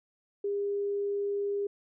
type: tone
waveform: sine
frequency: 403.9 Hz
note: G#4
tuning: 48 cents flat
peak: -28 dBFS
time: 0.44-1.67 s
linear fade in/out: 5 ms
effects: none